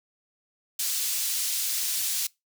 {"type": "high-pass noise", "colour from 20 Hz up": "pink", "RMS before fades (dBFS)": -28, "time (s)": [0.79, 2.27], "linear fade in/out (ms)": 5, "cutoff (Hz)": 4800, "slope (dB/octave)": 12, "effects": ["noise-tail reverb RT60 0.2 s tail -23 dB re dry"]}